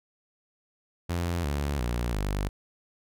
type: tone with pitch steps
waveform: sawtooth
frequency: 86.3 / 71.74 / 59.63 / 49.57 Hz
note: F2 / D2 / A#1 / G1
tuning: -20 / -40 / +40 / +20 cents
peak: -23 dBFS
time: 1.09-2.49 s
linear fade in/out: 10 ms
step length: 350 ms
effects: none